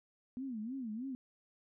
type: tone with vibrato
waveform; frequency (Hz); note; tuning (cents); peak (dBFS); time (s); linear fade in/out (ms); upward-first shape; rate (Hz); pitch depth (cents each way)
sine; 240; B3; -49; -38; 0.37-1.15; 0; sine; 3.2; 220
effects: none